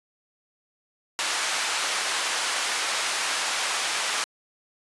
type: band-pass noise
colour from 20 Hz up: pink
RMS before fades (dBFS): -27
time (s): 1.19-4.24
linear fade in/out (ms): 0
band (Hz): 1000 to 9200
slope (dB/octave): 12
effects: resampled to 24000 Hz